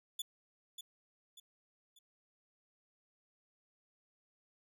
sawtooth tone with echo, 3466 Hz, A7, 27 cents flat, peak -34 dBFS, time 0.19-0.22 s, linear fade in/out 5 ms, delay 590 ms, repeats 3, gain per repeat -8 dB, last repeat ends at 1.99 s, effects none

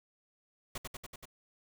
pink noise with echo, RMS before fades -39 dBFS, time 0.75-0.78 s, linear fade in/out 5 ms, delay 95 ms, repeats 5, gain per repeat -2 dB, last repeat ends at 1.255 s, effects none

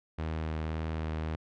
sawtooth tone with vibrato, 79.1 Hz, D#2, 29 cents sharp, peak -28 dBFS, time 0.18-1.36 s, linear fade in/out 10 ms, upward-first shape sine, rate 1.8 Hz, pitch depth 12 cents each way, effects low-pass 3000 Hz 12 dB/octave

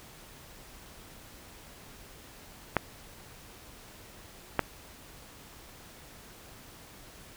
clicks, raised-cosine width 0.5 ms, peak -8 dBFS, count 2, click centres 2.767 / 4.593 s, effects pink hiss -51 dBFS RMS until 7.36 s

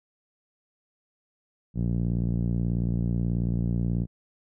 5% pulse tone with low-pass filter, 58.4 Hz, A#1, 4 cents sharp, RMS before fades -26 dBFS, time 1.74-4.07 s, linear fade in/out 50 ms, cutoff 160 Hz, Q 1.8, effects none

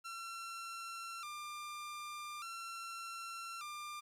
sawtooth tone with vibrato, 1273 Hz, D#6, 39 cents sharp, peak -40 dBFS, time 0.04-4.01 s, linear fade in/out 20 ms, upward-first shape square, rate 0.42 Hz, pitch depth 110 cents each way, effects low-pass 12000 Hz 12 dB/octave + 12-bit

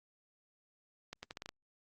accelerating click train, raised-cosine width 0.2 ms, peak -26 dBFS, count 7, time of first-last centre 1.13-1.49 s, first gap 100 ms, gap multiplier 0.79, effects Opus 48 kbps

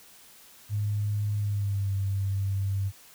sine tone with pitch glide, 103.83 to 98 Hz, G#2 to G2, 0 to 0 cents, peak -25 dBFS, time 0.69-2.92 s, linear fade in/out 50 ms, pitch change -100 cents, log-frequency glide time 1.36-1.92 s, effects white hiss -53 dBFS RMS until 3.14 s

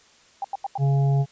sine tone bursts, 792 Hz, G5, 18 cents sharp, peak -24 dBFS, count 4, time 0.42-0.777 s, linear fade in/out 2 ms, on 24 ms, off 87 ms
harmonic tone, 138.59 Hz, C#3, in tune, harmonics 1 / 3 / 5 / 6, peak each -17 / -33 / -33 / -39 dBFS, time 0.78-1.26 s, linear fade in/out 50 ms
effects white hiss -55 dBFS RMS until 1.31 s + resampled to 16000 Hz

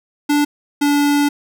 square tone pair in turn, 292.2 / 288.7 Hz, D4 / D4, -9 / -30 cents, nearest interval unison, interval 21 cents, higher first, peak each -13 / -13 dBFS, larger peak neither, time 0.29-0.45 / 0.81-1.29 s, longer second, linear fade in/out 10 ms, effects none

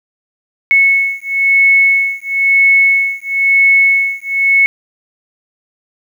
sine beating tone pair, 2200 / 2201 Hz, C#7 / C#7, -14 / -13 cents, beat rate 1 Hz, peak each -11 dBFS, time 0.71-4.66 s, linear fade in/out 0 ms, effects 7-bit

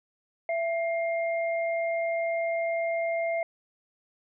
sine tone pair together, 668 / 2117 Hz, E5 / C7, +23 / +20 cents, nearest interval octave + minor sixth, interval 1997 cents, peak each -26 / -34 dBFS, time 0.49-3.43 s, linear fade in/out 2 ms, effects none

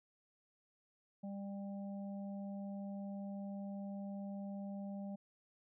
harmonic tone, 198.6 Hz, G3, 23 cents sharp, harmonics 1 / 3 / 4, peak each -42 / -52 / -57 dBFS, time 1.23-5.16 s, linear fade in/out 10 ms, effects none

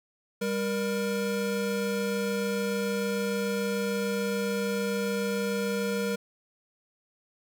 square tone pair together, 198.37 / 471.8 Hz, G3 / A#4, +21 / +21 cents, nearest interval octave + minor third, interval 1500 cents, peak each -31 / -30 dBFS, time 0.41-6.16 s, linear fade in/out 10 ms, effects none

